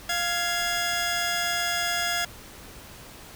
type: tone pair together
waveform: 15% pulse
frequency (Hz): 697.5 / 1672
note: F5 / G#6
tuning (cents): -2 / +11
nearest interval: octave + minor third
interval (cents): 1513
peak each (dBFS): -21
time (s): 0.09-2.25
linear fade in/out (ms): 5
effects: pink hiss -45 dBFS RMS until 3.35 s